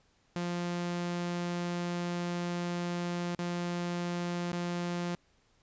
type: tone with dropouts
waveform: sawtooth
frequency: 174.61 Hz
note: F3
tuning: in tune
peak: -28 dBFS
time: 0.36-5.15 s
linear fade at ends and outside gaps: 0 ms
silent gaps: 3.35-3.391 / 4.519-4.53 s
effects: pink hiss -69 dBFS RMS until 5.62 s + resampled to 16000 Hz